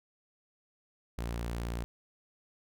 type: tone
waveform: sawtooth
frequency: 58.3 Hz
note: A#1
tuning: 1 cent sharp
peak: -30 dBFS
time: 1.18-1.84 s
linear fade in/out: 0 ms
effects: none